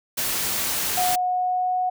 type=noise; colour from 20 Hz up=white; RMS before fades=-25 dBFS; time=0.17-1.16 s; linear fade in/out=10 ms
type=tone with pitch glide; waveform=sine; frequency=727 to 733.8 Hz; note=F#5 to F#5; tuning=-31 to -15 cents; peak=-20 dBFS; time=0.97-1.9 s; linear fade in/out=10 ms; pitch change=+16 cents; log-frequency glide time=1.11-1.77 s
effects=none